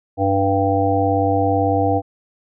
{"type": "harmonic tone", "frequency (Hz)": 98, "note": "G2", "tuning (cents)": 0, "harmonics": [1, 3, 5, 7, 8], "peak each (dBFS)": [-21, -21, -21, -21, -21], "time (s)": [0.17, 2.02], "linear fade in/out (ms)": 50, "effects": []}